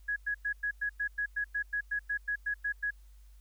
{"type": "tone bursts", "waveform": "sine", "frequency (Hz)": 1670, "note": "G#6", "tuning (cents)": 9, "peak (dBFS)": -29, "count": 16, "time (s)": [0.08, 2.908], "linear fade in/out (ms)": 10, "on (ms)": 83, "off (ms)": 100, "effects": ["added 50 Hz sine -52 dBFS peak until 3.4 s", "white hiss -70 dBFS RMS until 3.4 s"]}